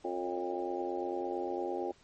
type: harmonic tone with a mistuned harmonic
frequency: 88.9 Hz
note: F2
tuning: 31 cents sharp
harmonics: 3 / 4 / 5 / 6 / 7 / 8 / 9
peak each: -44 / -36 / -41 / -41 / -45 / -48 / -39 dBFS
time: 0.04-1.92 s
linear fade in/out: 10 ms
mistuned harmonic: 6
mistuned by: +48 cents
effects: pink hiss -63 dBFS RMS until 2.03 s + MP3 32 kbps